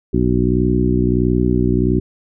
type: harmonic tone with a mistuned harmonic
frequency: 61.5 Hz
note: B1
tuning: 7 cents flat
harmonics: 1 / 2 / 3 / 4 / 5 / 6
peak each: -20 / -20 / -20 / -20 / -20 / -20 dBFS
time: 0.13-2 s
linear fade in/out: 10 ms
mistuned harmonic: 1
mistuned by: +21 cents
effects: none